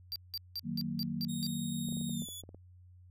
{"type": "tone bursts", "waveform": "square", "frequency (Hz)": 4699, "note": "D8", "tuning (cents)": 0, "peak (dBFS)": -36, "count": 7, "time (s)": [0.12, 1.466], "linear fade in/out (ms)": 0, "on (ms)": 38, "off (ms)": 180}
{"type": "chord", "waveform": "sine", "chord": "D# minor", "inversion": "none", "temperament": "just", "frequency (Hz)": [155.56, 186.68, 233.3], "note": ["D#3", "F#3", "A#3"], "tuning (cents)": [0, 16, 2], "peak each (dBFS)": [-39, -39, -37], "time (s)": [0.63, 2.26], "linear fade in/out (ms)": 50}
{"type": "tone with pitch glide", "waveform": "15% pulse", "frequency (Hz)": [3729, 3420], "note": ["A#7", "A7"], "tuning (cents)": [0, -50], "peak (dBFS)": -36, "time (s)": [1.28, 2.42], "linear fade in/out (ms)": 20, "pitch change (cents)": -150, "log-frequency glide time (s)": [2.09, 2.29]}
{"type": "clicks", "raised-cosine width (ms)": 2, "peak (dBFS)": -37, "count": 10, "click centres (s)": [1.887, 1.925, 1.97, 2.012, 2.095, 2.221, 2.287, 2.437, 2.491, 2.546]}
{"effects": ["added 90 Hz sine -54 dBFS peak until 3.1 s"]}